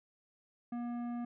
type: tone with tanh clipping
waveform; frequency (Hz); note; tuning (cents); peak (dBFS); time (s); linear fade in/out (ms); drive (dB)
triangle; 239.4; A#3; +46; -38; 0.72-1.25; 5; 16
effects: none